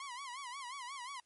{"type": "tone with vibrato", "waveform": "sawtooth", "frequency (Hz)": 1044, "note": "C6", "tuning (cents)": -4, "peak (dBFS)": -39, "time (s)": [0, 1.2], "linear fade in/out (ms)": 2, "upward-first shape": "sine", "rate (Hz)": 5.6, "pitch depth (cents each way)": 150, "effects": ["white hiss -75 dBFS RMS until 1.25 s", "MP3 48 kbps"]}